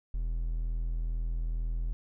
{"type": "tone", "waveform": "triangle", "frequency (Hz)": 41.08, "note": "E1", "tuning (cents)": -5, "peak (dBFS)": -27, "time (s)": [0.14, 1.93], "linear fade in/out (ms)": 0, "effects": []}